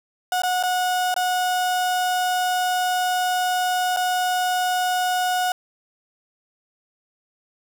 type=tone with dropouts; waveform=35% pulse; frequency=730 Hz; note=F#5; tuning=24 cents flat; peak=-18 dBFS; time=0.32-5.52 s; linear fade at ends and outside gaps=2 ms; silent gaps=0.42-0.434 / 0.628-0.635 / 1.142-1.163 / 3.964-3.97 s; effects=none